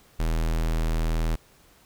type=tone; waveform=square; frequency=40.4 Hz; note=E1; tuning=34 cents flat; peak=-23 dBFS; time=0.19-1.36 s; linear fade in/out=10 ms; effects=pink hiss -57 dBFS RMS until 1.85 s